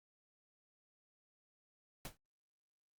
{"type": "noise with exponential decay", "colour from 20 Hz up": "pink", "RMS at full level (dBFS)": -41, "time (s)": [2.05, 2.17], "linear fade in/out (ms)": 1, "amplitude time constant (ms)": 26, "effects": ["Opus 48 kbps"]}